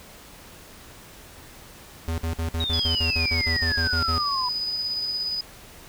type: tone bursts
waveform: square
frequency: 82.2 Hz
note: E2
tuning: 4 cents flat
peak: -25 dBFS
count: 14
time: 2.08-4.181 s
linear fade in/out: 0 ms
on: 99 ms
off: 55 ms
type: exponential sweep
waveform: sine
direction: down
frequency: 3835 to 980 Hz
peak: -25 dBFS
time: 2.6-4.49 s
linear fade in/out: 5 ms
type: tone with tremolo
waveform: sine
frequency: 4978 Hz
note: D#8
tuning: in tune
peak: -24 dBFS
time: 2.73-5.41 s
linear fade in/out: 5 ms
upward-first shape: square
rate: 17 Hz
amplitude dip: 25%
effects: pink hiss -46 dBFS RMS until 5.88 s